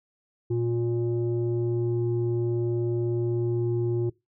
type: tone pair together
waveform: sine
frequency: 117.83 / 354.1 Hz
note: A#2 / F4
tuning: +19 / +24 cents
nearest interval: octave + perfect fifth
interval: 1905 cents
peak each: -25 / -24 dBFS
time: 0.5-4.1 s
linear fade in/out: 10 ms
effects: noise-tail reverb RT60 0.2 s tail -21 dB re dry + tanh soft clip ceiling -19 dBFS